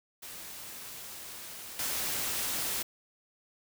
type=noise with level steps; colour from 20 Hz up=white; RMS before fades=-44 / -33 dBFS; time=0.22-2.83 s; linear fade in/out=10 ms; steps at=1.79 s; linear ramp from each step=2 ms; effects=none